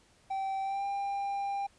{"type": "tone with pitch glide", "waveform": "triangle", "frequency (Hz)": [775, 797.2], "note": ["G5", "G5"], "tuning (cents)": [-20, 29], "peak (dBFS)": -29, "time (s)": [0.3, 1.67], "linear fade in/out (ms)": 10, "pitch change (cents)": 49, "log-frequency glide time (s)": [0.62, 0.85], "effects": ["pink hiss -64 dBFS RMS until 1.78 s", "resampled to 22050 Hz"]}